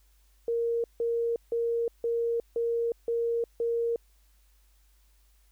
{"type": "tone bursts", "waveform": "sine", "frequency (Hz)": 466.2, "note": "A#4", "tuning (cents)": 0, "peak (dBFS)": -25, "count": 7, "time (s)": [0.48, 3.96], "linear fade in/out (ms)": 2, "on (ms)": 360, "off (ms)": 160, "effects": ["added 50 Hz sine -60 dBFS peak until 5.51 s", "white hiss -69 dBFS RMS until 5.51 s"]}